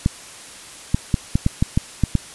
clicks, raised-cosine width 5 ms, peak -3 dBFS, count 9, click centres 0.061 / 0.945 / 1.142 / 1.355 / 1.464 / 1.625 / 1.775 / 2.037 / 2.153 s, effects white hiss -39 dBFS RMS until 2.34 s + resampled to 24000 Hz

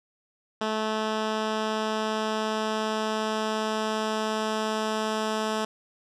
10% pulse tone with low-pass filter sweep, 217.3 Hz, A3, 21 cents flat, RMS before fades -28 dBFS, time 0.61-5.65 s, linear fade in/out 5 ms, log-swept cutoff 4900 to 7600 Hz, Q 0.83, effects none

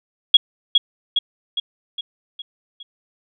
sine tone with echo, 3322 Hz, G#7, in tune, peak -4 dBFS, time 0.34-0.37 s, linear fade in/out 5 ms, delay 410 ms, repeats 6, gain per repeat -5 dB, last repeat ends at 2.83 s, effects none

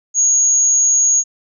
sine tone, 6645 Hz, G#8, in tune, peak -10 dBFS, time 0.14-1.24 s, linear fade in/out 50 ms, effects none

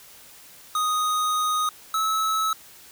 square tone pair in turn, 1245 / 1297.8 Hz, D#6 / E6, +1 / -27 cents, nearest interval minor second, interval 72 cents, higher second, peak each -22 dBFS, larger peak neither, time 0.75-1.69 / 1.94-2.53 s, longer first, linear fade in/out 2 ms, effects white hiss -48 dBFS RMS until 2.91 s

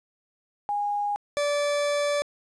sine / 40% pulse tone pair in turn, 821 / 580.5 Hz, G#5 / D5, -20 / -20 cents, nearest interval tritone, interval 600 cents, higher first, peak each -24 / -22 dBFS, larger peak second, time 0.69-1.16 / 1.37-2.22 s, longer second, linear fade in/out 0 ms, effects resampled to 22050 Hz + 10-bit

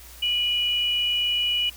sine tone pair together, 2439 / 2934 Hz, D#7 / F#7, -35 / -15 cents, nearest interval minor third, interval 320 cents, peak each -31 / -21 dBFS, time 0.22-1.7 s, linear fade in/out 10 ms, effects added 60 Hz sine -46 dBFS peak until 1.76 s + white hiss -46 dBFS RMS until 1.76 s

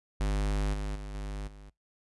square tone with level steps, 50.5 Hz, G#1, 48 cents flat, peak -27 / -32 / -38 / -35 / -47 dBFS, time 0.2-1.7 s, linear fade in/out 10 ms, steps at 0.73 / 0.95 / 1.14 / 1.47 s, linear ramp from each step 10 ms, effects noise-tail reverb RT60 0.2 s tail -24 dB re dry + resampled to 24000 Hz

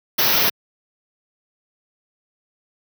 white band-stop noise, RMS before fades -17 dBFS, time 0.18-0.5 s, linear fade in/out 10 ms, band 6000 to 12000 Hz, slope 96 dB/octave, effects high-pass 100 Hz 12 dB/octave

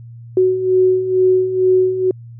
sine beating tone pair, 370 / 372.2 Hz, F#4 / F#4, 0 / +10 cents, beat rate 2.2 Hz, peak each -18 / -12 dBFS, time 0.37-2.11 s, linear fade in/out 2 ms, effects added 117 Hz sine -33 dBFS peak until 2.39 s

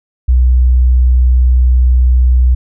sine tone, 62.4 Hz, B1, 19 cents sharp, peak -5 dBFS, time 0.28-2.55 s, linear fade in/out 10 ms, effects none

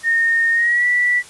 sine tone with pitch glide, 1838 to 1958.6 Hz, A#6 to B6, -25 to -15 cents, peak -13 dBFS, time 0.03-1.23 s, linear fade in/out 50 ms, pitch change +110 cents, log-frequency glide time 0.52-0.86 s, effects white hiss -41 dBFS RMS until 1.29 s + resampled to 24000 Hz

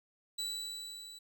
35% pulse tone with level ramp, 3951 Hz, B7, in tune, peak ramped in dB -32 to -46 dBFS, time 0.38-1.19 s, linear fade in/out 10 ms, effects none

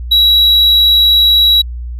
triangle tone, 3888 Hz, B7, 28 cents flat, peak -4 dBFS, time 0.11-1.62 s, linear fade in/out 10 ms, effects added 60 Hz sine -20 dBFS peak until 1.99 s + resampled to 32000 Hz

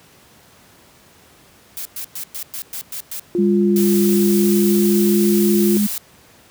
blue noise bursts, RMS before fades -28 dBFS, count 8, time 1.77-3.196 s, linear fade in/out 0 ms, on 82 ms, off 110 ms
sine tone, 350 Hz, F4, 4 cents sharp, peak -16 dBFS, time 3.35-5.77 s, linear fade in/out 0 ms
sine tone with pitch glide, 201.7 to 206.8 Hz, G3 to G#3, +50 to -7 cents, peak -14 dBFS, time 3.38-5.87 s, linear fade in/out 10 ms, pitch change +43 cents, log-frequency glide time 3.96-5.28 s
blue noise, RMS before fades -25 dBFS, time 3.76-5.98 s, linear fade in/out 2 ms
effects pink hiss -49 dBFS RMS until 6.5 s + high-pass 80 Hz 12 dB/octave

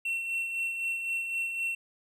triangle tone with tremolo, 2712 Hz, E7, 49 cents sharp, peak -26 dBFS, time 0.05-1.75 s, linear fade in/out 5 ms, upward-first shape sine, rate 3.9 Hz, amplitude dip 45%, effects none

